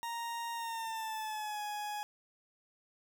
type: tone with pitch glide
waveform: 40% pulse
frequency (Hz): 932.3 to 835.4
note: A#5 to G#5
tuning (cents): 0 to +10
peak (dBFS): -36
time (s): 0.03-2.03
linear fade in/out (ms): 0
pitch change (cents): -190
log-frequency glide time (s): 0.54-1.62
effects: none